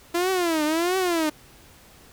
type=tone with vibrato; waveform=sawtooth; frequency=337.7 Hz; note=E4; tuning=42 cents sharp; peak=-17 dBFS; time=0.14-1.3 s; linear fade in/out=10 ms; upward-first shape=triangle; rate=1.5 Hz; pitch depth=220 cents each way; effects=pink hiss -51 dBFS RMS until 2.12 s